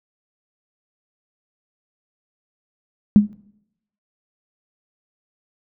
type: tone with exponential decay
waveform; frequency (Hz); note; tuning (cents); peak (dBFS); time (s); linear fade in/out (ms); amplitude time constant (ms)
sine; 207.7; G#3; 0; -3; 3.16-3.33; 0; 36
effects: noise-tail reverb RT60 0.8 s tail -22 dB re dry